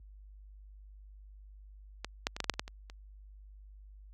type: clicks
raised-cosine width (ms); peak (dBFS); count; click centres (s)
0.2; -19 / -12 / -22 / -14 / -20 / -7 / -27 / -14 / -27 / -30; 10; 2.046 / 2.269 / 2.365 / 2.403 / 2.443 / 2.497 / 2.539 / 2.595 / 2.679 / 2.899
effects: added 50 Hz sine -45 dBFS peak until 4.13 s + high-pass 60 Hz 12 dB/octave